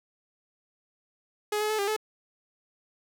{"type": "tone with pitch steps", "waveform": "sawtooth", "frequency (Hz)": [419.8, 425.8, 432.2, 400.3, 431], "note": ["G#4", "G#4", "A4", "G4", "A4"], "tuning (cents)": [19, 43, -31, 36, -36], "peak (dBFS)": -22, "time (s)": [1.52, 1.965], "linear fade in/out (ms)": 5, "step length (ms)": 89, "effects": []}